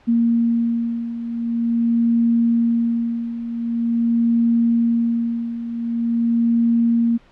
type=beating tone pair; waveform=sine; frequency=232.5 / 232.95 Hz; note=A#3 / A#3; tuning=-4 / -1 cents; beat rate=0.45 Hz; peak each=-22 / -17 dBFS; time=0.07-7.18 s; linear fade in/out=20 ms; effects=pink hiss -52 dBFS RMS until 7.31 s + low-pass 3000 Hz 12 dB/octave